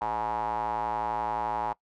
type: tone with band-pass filter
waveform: square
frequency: 55.9 Hz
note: A1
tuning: 28 cents sharp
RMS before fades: -30 dBFS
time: 0.01-1.73 s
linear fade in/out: 5 ms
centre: 890 Hz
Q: 9.6
effects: noise-tail reverb RT60 0.1 s tail -21 dB re dry